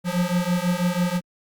square beating tone pair, 174.61 / 180.71 Hz, F3 / F#3, 0 / -41 cents, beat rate 6.1 Hz, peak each -24 dBFS, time 0.04-1.21 s, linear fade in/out 50 ms, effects Opus 48 kbps

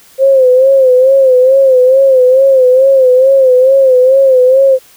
sine tone with vibrato, 523.3 Hz, C5, in tune, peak -3 dBFS, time 0.18-4.79 s, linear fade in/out 50 ms, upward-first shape sine, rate 2.3 Hz, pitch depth 72 cents each way, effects white hiss -42 dBFS RMS until 4.96 s

